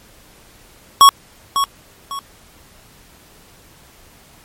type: tone with echo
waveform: square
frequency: 1108.7 Hz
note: C#6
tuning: in tune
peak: -4 dBFS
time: 1.01-1.09 s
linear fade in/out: 0 ms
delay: 550 ms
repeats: 2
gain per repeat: -10 dB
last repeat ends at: 2.19 s
effects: pink hiss -47 dBFS RMS until 4.44 s + MP3 64 kbps